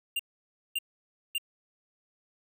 square tone bursts, 2794 Hz, F7, in tune, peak -28 dBFS, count 3, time 0.16-1.382 s, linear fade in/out 5 ms, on 34 ms, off 560 ms, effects none

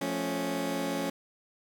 20% pulse chord, F augmented, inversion none, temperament equal with one note detuned, 176.44 / 220 / 277.2 Hz, F3 / A3 / C#4, +18 / 0 / 0 cents, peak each -31 / -32 / -27 dBFS, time 0.01-1.1 s, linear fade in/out 5 ms, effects none

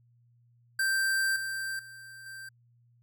square tone with level steps, 1568 Hz, G6, in tune, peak -26 / -33 / -46 / -42 dBFS, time 0.79-2.49 s, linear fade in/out 5 ms, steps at 1.36 / 1.79 / 2.26 s, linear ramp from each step 2 ms, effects added 119 Hz sine -61 dBFS peak until 3.02 s

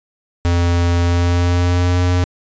square tone with pitch glide, 86.5 to 89.34 Hz, F2 to F2, -16 to +40 cents, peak -13 dBFS, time 0.45-2.24 s, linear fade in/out 0 ms, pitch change +56 cents, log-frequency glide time 1.02-2.01 s, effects resampled to 16000 Hz

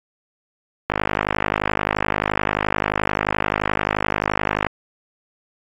click train, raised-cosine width 0.5 ms, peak -3 dBFS, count 195, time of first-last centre 0.9-4.667 s, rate 51.5 Hz, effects AAC 48 kbps

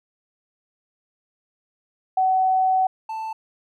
sine / triangle tone pair in turn, 753 / 883.5 Hz, F#5 / A5, +30 / +7 cents, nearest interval minor third, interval 277 cents, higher second, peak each -16 / -25 dBFS, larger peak first, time 2.17-2.87 / 3.09-3.33 s, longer first, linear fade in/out 5 ms, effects none

